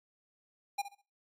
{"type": "tone with echo", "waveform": "square", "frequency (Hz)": 806, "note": "G5", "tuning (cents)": 48, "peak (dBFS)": -31, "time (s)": [0.78, 0.82], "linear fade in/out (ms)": 10, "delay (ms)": 66, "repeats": 3, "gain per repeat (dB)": -12, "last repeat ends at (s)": 1.018, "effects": ["noise-tail reverb RT60 0.3 s tail -20 dB re dry", "AAC 48 kbps"]}